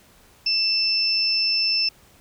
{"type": "tone pair together", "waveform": "sine", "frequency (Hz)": [2649, 5298], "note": ["E7", "E8"], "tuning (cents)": [8, 8], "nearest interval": "octave", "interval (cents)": 1200, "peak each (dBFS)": [-27, -19], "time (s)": [0.46, 1.89], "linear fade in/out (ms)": 5, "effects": ["pink hiss -54 dBFS RMS until 2.2 s"]}